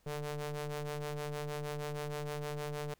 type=ring-modulated tone; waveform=sawtooth; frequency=148.6 Hz; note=D3; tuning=21 cents sharp; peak=-30 dBFS; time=0.06-2.94 s; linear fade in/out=5 ms; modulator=294 Hz; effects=pink hiss -71 dBFS RMS until 2.99 s